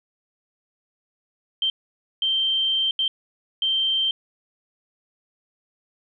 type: tone bursts at uneven times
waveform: sine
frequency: 3136 Hz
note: G7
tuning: in tune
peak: -19 dBFS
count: 4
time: 1.62-1.7 / 2.22-2.91 / 2.99-3.08 / 3.62-4.11 s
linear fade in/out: 2 ms
effects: none